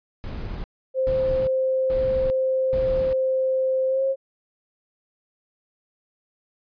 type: noise bursts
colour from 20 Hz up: brown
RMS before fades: -31 dBFS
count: 4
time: 0.24-3.13 s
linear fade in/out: 0 ms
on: 400 ms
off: 430 ms
type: tone with pitch glide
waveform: sine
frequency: 523.3 to 537.1 Hz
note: C5 to C5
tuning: 0 to +45 cents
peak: -19 dBFS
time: 0.94-4.16 s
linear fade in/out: 50 ms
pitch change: +45 cents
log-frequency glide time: 3.88-4.03 s
effects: resampled to 11025 Hz